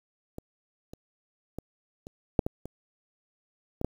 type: clicks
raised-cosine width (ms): 2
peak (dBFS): -24 / -29 / -22 / -29 / -7 / -15 / -25 / -19 / -13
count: 9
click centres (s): 0.384 / 0.935 / 1.586 / 2.069 / 2.392 / 2.465 / 2.656 / 3.814 / 3.846
effects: 8-bit